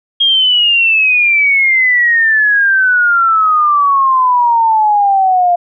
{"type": "exponential sweep", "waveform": "sine", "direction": "down", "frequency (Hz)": [3258, 695], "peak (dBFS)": -7, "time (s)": [0.2, 5.56], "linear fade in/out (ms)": 10, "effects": []}